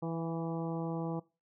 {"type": "harmonic tone with a mistuned harmonic", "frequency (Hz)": 164.81, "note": "E3", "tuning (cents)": 0, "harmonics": [1, 2, 3, 4, 5, 6, 7], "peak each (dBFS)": [-36, -39, -41, -46, -45, -49, -51], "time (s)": [0.02, 1.2], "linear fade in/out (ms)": 10, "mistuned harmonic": 4, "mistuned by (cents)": 23, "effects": ["noise-tail reverb RT60 0.3 s tail -22 dB re dry"]}